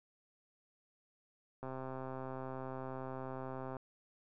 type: click train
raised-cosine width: 1 ms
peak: -30 dBFS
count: 281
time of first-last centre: 1.63-3.767 s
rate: 131 Hz
effects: none